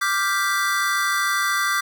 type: chord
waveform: square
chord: G dominant seventh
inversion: second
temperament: equal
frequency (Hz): 1174.7 / 1396.9 / 1568 / 1975.5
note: D6 / F6 / G6 / B6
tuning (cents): 0 / 0 / 0 / 0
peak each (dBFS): -24 / -29 / -25 / -27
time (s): 0.01-1.81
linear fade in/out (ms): 10
effects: none